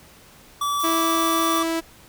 square tone with pitch glide, 1153 to 1163.7 Hz, D6 to D6, -32 to -16 cents, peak -22 dBFS, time 0.61-1.63 s, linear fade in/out 5 ms, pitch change +16 cents, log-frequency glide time 0.79-0.94 s
violet noise, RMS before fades -32 dBFS, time 0.79-1.59 s, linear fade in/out 10 ms
sawtooth tone, 328.4 Hz, E4, 6 cents flat, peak -18 dBFS, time 0.83-1.81 s, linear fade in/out 20 ms
effects pink hiss -49 dBFS RMS until 2.08 s

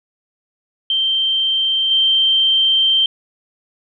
sine tone with level steps, 3136 Hz, G7, in tune, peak -14 / -11 dBFS, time 0.9-3.06 s, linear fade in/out 2 ms, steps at 1.91 s, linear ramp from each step 2 ms, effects none

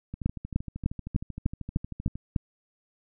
two click trains, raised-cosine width 5 ms, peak -23 / -12 dBFS, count 27 / 8, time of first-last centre 0.14-2.156 / 0.26-2.362 s, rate 12.9 / 3.33 Hz, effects none

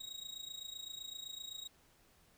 35% pulse tone with amplitude modulation, 3796 Hz, A#7, 31 cents sharp, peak -39 dBFS, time 0-1.68 s, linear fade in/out 10 ms, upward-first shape sine, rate 27.8 Hz, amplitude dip 80%, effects pink hiss -68 dBFS RMS until 2.37 s

